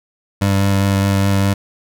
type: tone with vibrato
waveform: 25% pulse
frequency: 98.5 Hz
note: G2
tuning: 9 cents sharp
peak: -9 dBFS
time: 0.41-1.54 s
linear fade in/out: 10 ms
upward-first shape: sine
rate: 4.9 Hz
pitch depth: 13 cents each way
effects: none